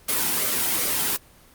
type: noise with flanger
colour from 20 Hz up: white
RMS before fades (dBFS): -23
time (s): 0.08-1.17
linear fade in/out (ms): 10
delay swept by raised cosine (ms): 1.1 to 1.8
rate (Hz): 2.6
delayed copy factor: -0.5
effects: pink hiss -52 dBFS RMS until 1.54 s + Opus 24 kbps